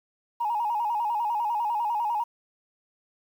sine tone with vibrato, 892 Hz, A5, 23 cents sharp, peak -23 dBFS, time 0.4-2.24 s, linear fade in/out 10 ms, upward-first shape square, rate 10 Hz, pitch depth 100 cents each way, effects tanh soft clip ceiling -19 dBFS + 9-bit

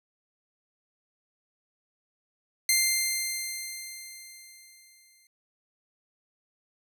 10% pulse tone with exponential decay, 2093 Hz, C7, in tune, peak -11 dBFS, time 2.69-5.27 s, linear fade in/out 2 ms, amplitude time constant 560 ms, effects none

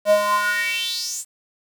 square tone with high-pass filter sweep, 206.5 Hz, G#3, 10 cents flat, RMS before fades -21 dBFS, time 0.05-1.25 s, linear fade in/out 50 ms, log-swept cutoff 530 to 8300 Hz, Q 5.8, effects 8-bit

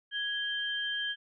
sine tone pair together, 1661.2 / 3147 Hz, G#6 / G7, 0 / +6 cents, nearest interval major seventh, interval 1106 cents, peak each -34 / -33 dBFS, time 0.11-1.16 s, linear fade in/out 50 ms, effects none

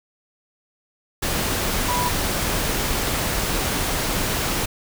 sine tone in noise, 982 Hz, B5, 10 cents flat, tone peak -22 dBFS, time 1.88-2.09 s, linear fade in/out 10 ms, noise pink, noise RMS -23 dBFS, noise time 1.22-4.66 s, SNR -2 dB, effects none

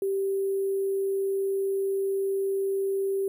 sine tone with sample-and-hold, 390.6 Hz, G4, 6 cents flat, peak -24 dBFS, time 0.02-3.28 s, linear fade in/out 2 ms, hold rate 11025 Hz, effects none

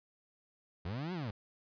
30% pulse linear two-way sweep, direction up then down, 77.78 to 189.9 to 94.8 Hz, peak -34 dBFS, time 0.85-1.31 s, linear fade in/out 5 ms, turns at 1.13 s, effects resampled to 11025 Hz

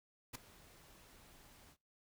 pink noise with ADSR envelope, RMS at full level -42 dBFS, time 0.33-1.77 s, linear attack 21 ms, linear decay 8 ms, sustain -20 dB, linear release 67 ms, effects noise-tail reverb RT60 0.3 s tail -23 dB re dry

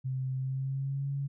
sine tone with pitch glide, 130.81 to 139.39 Hz, C3 to C#3, 0 to +10 cents, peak -30 dBFS, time 0.04-1.28 s, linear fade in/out 20 ms, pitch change +110 cents, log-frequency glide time 0.36-1.09 s, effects none

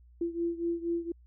sine beating tone pair, 338.2 / 342.4 Hz, E4 / F4, +44 / -34 cents, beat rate 4.2 Hz, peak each -31 / -34 dBFS, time 0.21-1.12 s, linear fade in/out 5 ms, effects added 60 Hz sine -54 dBFS peak until 1.26 s

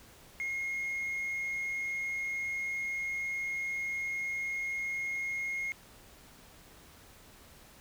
sine tone, 2149 Hz, C7, 46 cents sharp, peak -30 dBFS, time 0.4-5.72 s, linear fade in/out 0 ms, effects tanh soft clip ceiling -31 dBFS + pink hiss -56 dBFS RMS until 7.8 s

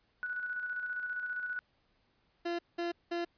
sine tone with tremolo, 1476 Hz, F#6, 5 cents flat, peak -33 dBFS, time 0.23-1.59 s, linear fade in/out 0 ms, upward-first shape square, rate 15 Hz, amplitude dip 40%
30% pulse tone bursts, 343.5 Hz, F4, 29 cents flat, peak -30 dBFS, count 3, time 2.45-3.25 s, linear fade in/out 10 ms, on 140 ms, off 190 ms
effects pink hiss -73 dBFS RMS until 3.37 s + resampled to 11025 Hz

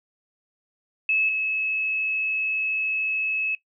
sine tone pair in turn, 2597 / 2587 Hz, E7 / E7, -26 / -33 cents, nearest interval unison, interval 7 cents, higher first, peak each -19 / -23 dBFS, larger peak first, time 1.09-1.29 / 1.29-3.55 s, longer second, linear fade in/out 2 ms, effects noise-tail reverb RT60 0.1 s tail -17 dB re dry

